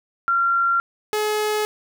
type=tone pair in turn; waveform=sine / sawtooth; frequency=1376 / 424.7 Hz; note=F6 / G#4; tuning=-26 / +39 cents; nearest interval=octave + minor sixth; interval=2035 cents; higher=first; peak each=-16 dBFS; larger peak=neither; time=0.28-0.8 / 1.13-1.65 s; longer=neither; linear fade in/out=0 ms; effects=none